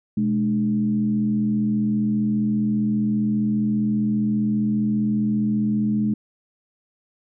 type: tone with frequency modulation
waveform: sine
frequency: 212.1 Hz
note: G#3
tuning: 37 cents sharp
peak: -18 dBFS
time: 0.17-6.14 s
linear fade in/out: 5 ms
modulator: 85 Hz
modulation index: 0.58
effects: none